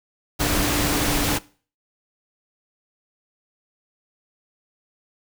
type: tone in noise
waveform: sine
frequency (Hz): 293.7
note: D4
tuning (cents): 0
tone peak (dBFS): -26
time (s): 0.39-1.39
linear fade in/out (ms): 20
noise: pink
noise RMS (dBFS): -22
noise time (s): 0.39-1.39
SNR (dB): -7
effects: noise-tail reverb RT60 0.4 s tail -20 dB re dry